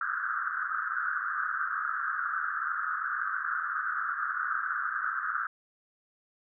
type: band-pass noise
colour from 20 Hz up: white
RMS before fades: -32 dBFS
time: 0.01-5.47 s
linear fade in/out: 2 ms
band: 1200 to 1600 Hz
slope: 96 dB/octave
effects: none